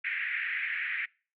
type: band-pass noise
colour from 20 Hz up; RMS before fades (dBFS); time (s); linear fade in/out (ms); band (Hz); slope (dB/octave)
white; -33; 0.04-1.06; 10; 1700 to 2300; 48
effects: noise-tail reverb RT60 0.4 s tail -26 dB re dry